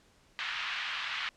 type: band-pass noise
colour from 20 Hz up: white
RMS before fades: -36 dBFS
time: 0.39-1.29 s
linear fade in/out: 0 ms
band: 1100 to 3300 Hz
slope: 24 dB/octave
effects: pink hiss -64 dBFS RMS until 1.36 s + low-pass 8000 Hz 12 dB/octave